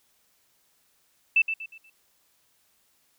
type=tone with echo; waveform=sine; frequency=2648 Hz; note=E7; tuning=7 cents sharp; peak=-16 dBFS; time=1.36-1.42 s; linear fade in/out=5 ms; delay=120 ms; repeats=4; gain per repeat=-9 dB; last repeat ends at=1.9 s; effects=white hiss -67 dBFS RMS until 3.18 s